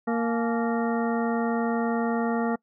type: harmonic tone with a mistuned harmonic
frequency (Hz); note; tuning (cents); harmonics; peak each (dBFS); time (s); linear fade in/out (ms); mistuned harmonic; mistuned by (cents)
231.8; A#3; -10; 1 / 2 / 3 / 4 / 5 / 6 / 8; -25 / -29 / -32 / -34 / -37 / -37 / -40; 0.07-2.56; 10; 4; -140
effects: noise-tail reverb RT60 0.1 s tail -25 dB re dry